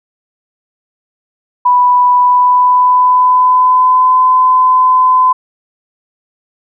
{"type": "tone with pitch glide", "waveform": "sine", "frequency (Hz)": [987.8, 1017.9], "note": ["B5", "C6"], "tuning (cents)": [0, -48], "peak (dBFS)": -5, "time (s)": [1.65, 5.33], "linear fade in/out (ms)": 10, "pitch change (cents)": 52, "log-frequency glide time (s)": [2.17, 4.2], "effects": []}